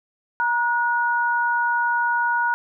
sine tone pair together, 945.7 / 1456 Hz, A#5 / F#6, +25 / -28 cents, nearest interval perfect fifth, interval 747 cents, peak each -21 dBFS, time 0.4-2.54 s, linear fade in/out 0 ms, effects none

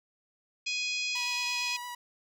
harmonic tone, 833 Hz, G#5, 5 cents sharp, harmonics 3 / 4 / 5 / 6 / 7 / 8 / 9, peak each -32 / -39 / -39 / -37 / -44 / -46 / -47 dBFS, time 0.66-1.77 s, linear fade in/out 10 ms
sawtooth tone with vibrato, 975 Hz, B5, 23 cents flat, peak -34 dBFS, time 1.15-1.95 s, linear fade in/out 5 ms, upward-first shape sine, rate 8.8 Hz, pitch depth 14 cents each way
effects none

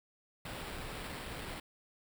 pink noise with sample-and-hold, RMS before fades -43 dBFS, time 0.45-1.6 s, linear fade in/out 5 ms, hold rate 6300 Hz, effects none

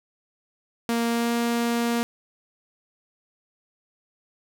sawtooth tone with pitch glide, 233.1 to 235.3 Hz, A#3 to A#3, 0 to +16 cents, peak -18 dBFS, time 0.89-2.03 s, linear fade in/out 0 ms, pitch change +16 cents, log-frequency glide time 1.07-1.33 s, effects none

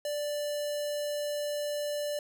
square tone with notch filter, 587.3 Hz, D5, in tune, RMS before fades -33 dBFS, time 0.05-2.19 s, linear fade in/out 2 ms, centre 1400 Hz, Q 0.89, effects none

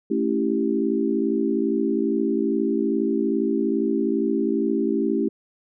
sine chord, A dominant seventh, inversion none, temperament equal, 220 / 277.2 / 329.6 / 392 Hz, A3 / C#4 / E4 / G4, 0 / 0 / 0 / 0 cents, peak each -25 dBFS, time 0.1-5.29 s, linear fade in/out 10 ms, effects none

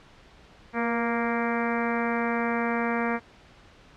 harmonic tone with a mistuned harmonic, 233.1 Hz, A#3, in tune, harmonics 1 / 2 / 3 / 4 / 5 / 6 / 7 / 8 / 9 / 10, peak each -28 / -31 / -33 / -34 / -35 / -36 / -36 / -37 / -38 / -38 dBFS, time 0.73-3.2 s, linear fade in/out 50 ms, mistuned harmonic 2, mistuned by +26 cents, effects pink hiss -53 dBFS RMS until 3.96 s + low-pass 4000 Hz 12 dB/octave

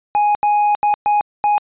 triangle tone bursts at uneven times, 830.6 Hz, G#5, in tune, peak -10 dBFS, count 5, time 0.15-0.35 / 0.43-0.75 / 0.83-0.94 / 1.06-1.21 / 1.44-1.58 s, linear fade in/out 0 ms, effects resampled to 8000 Hz

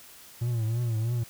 triangle tone with vibrato, 115.4 Hz, A#2, 17 cents flat, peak -23 dBFS, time 0.41-1.24 s, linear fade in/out 10 ms, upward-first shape triangle, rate 3.1 Hz, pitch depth 110 cents each way, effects white hiss -50 dBFS RMS until 1.29 s

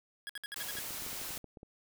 25% pulse tone bursts, 1661.2 Hz, G#6, in tune, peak -35 dBFS, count 7, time 0.27-0.792 s, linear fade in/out 0 ms, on 24 ms, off 59 ms
white noise, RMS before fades -41 dBFS, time 0.56-1.38 s, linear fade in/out 2 ms
clicks, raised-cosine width 2 ms, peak -36 dBFS, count 12, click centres 0.754 / 0.786 / 0.907 / 1.022 / 1.065 / 1.13 / 1.216 / 1.307 / 1.373 / 1.443 / 1.572 / 1.631 s
effects none

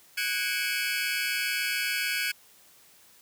30% pulse tone cluster, 1480 / 1638 / 2201 / 2328 / 2577 Hz, F#6 / G#6 / C#7 / D7 / E7, 0 / -24 / -13 / -16 / -40 cents, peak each -31 dBFS, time 0.17-2.32 s, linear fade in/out 10 ms, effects white hiss -57 dBFS RMS until 3.21 s + high-pass 60 Hz 12 dB/octave

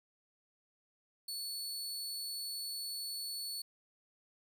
sawtooth tone, 4429 Hz, C#8, 2 cents flat, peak -36 dBFS, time 1.28-3.62 s, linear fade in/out 5 ms, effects none

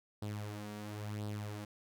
sawtooth tone with flanger, 104.7 Hz, G#2, 15 cents sharp, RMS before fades -42 dBFS, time 0.22-1.65 s, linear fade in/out 5 ms, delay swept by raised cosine 0.22 to 4.32 ms, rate 0.97 Hz, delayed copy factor +0.6, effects none

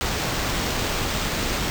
pink noise with sample-and-hold, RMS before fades -25 dBFS, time 0.01-1.7 s, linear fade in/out 0 ms, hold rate 11025 Hz, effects none

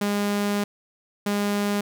sawtooth tone pair in turn, 204.2 / 204.2 Hz, G#3 / G#3, -29 / -29 cents, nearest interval unison, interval 0 cents, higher neither, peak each -18 dBFS, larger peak neither, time 0.01-0.64 / 1.26-1.81 s, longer first, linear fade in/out 5 ms, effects none

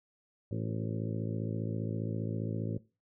harmonic tone with a mistuned harmonic, 55 Hz, A1, in tune, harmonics 2 / 3 / 4 / 5 / 6 / 7 / 8 / 9 / 10, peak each -35 / -39 / -41 / -43 / -45 / -46 / -47 / -48 / -49 dBFS, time 0.51-2.78 s, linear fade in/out 5 ms, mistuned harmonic 7, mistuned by -36 cents, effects noise-tail reverb RT60 0.3 s tail -20 dB re dry

